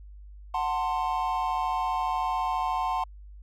triangle chord, F# diminished, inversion none, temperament equal with one note detuned, 740 / 892.3 / 1046.5 Hz, F#5 / A5 / C6, 0 / +24 / 0 cents, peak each -28 dBFS, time 0.54-3.04 s, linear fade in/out 5 ms, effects added 50 Hz sine -43 dBFS peak until 3.42 s

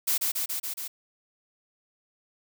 blue noise with echo, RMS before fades -25 dBFS, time 0.07-0.18 s, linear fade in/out 10 ms, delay 140 ms, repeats 5, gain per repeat -2 dB, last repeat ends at 0.88 s, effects none

